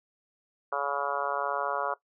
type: harmonic tone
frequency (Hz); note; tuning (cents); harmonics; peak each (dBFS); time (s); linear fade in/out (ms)
141.4; C#3; +35; 3 / 4 / 5 / 6 / 7 / 8 / 9 / 10; -39 / -34 / -36 / -39 / -36 / -34 / -36 / -37; 0.72-1.94; 5
effects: noise-tail reverb RT60 0.1 s tail -17 dB re dry